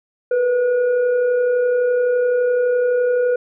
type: tone with frequency modulation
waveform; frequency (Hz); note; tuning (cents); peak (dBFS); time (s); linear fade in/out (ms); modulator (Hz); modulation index
sine; 493.9; B4; 0; -14; 0.31-3.36; 5; 956; 0.35
effects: none